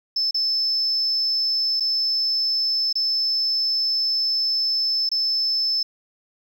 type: tone with dropouts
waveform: sine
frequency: 5260 Hz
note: E8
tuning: 5 cents flat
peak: -18 dBFS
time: 0.16-5.83 s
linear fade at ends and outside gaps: 5 ms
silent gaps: 0.31-0.344 / 1.799-1.805 / 2.928-2.954 / 5.091-5.115 s
effects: tanh soft clip ceiling -15 dBFS + 9-bit